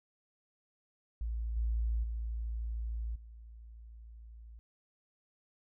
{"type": "tone with level steps", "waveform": "sine", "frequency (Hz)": 56.5, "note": "A1", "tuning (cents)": 47, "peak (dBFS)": [-33, -29, -34, -48], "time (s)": [1.21, 4.59], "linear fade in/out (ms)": 0, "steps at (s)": [1.56, 2.03, 3.15], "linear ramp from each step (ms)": 10, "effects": []}